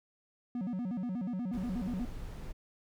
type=tone with vibrato; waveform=triangle; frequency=212 Hz; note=G#3; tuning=36 cents sharp; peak=-31 dBFS; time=0.55-2.05 s; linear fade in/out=2 ms; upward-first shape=square; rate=8.3 Hz; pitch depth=240 cents each way
type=noise; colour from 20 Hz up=brown; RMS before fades=-42 dBFS; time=1.52-2.53 s; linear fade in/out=20 ms
effects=none